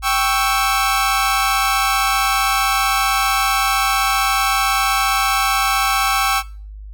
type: chord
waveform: sawtooth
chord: C# diminished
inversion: second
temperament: equal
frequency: 784 / 1108.7 / 1318.5 Hz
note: G5 / C#6 / E6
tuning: 0 / 0 / 0 cents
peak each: -16 dBFS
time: 0.02-6.43 s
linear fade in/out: 50 ms
effects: noise-tail reverb RT60 0.4 s tail -20 dB re dry + added 51 Hz sine -31 dBFS peak until 6.93 s